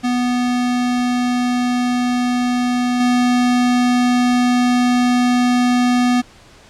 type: tone with level steps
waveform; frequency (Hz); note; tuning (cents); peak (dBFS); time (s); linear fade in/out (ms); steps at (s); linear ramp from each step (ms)
square; 246.4; B3; -4; -16 / -13; 0.03-6.22; 20; 3; 5
effects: pink hiss -45 dBFS RMS until 6.69 s + low-pass 7000 Hz 12 dB/octave